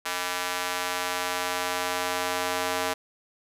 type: tone with high-pass filter sweep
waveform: square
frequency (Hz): 90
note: F#2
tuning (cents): -47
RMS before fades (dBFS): -29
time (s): 0.05-2.94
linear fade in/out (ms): 10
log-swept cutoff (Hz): 1100 to 620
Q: 0.83
effects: resampled to 32000 Hz